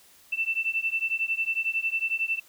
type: beating tone pair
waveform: sine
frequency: 2665 / 2676 Hz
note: E7 / E7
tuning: +18 / +25 cents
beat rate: 11 Hz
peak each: -28 dBFS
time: 0.32-2.4 s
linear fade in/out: 10 ms
effects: white hiss -56 dBFS RMS until 2.48 s